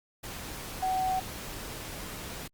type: tone in noise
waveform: sine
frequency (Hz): 751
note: F#5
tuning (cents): +26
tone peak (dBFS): -26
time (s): 0.82-1.2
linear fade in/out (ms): 10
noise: pink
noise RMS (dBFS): -40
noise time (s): 0.23-2.48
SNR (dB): +11
effects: Opus 48 kbps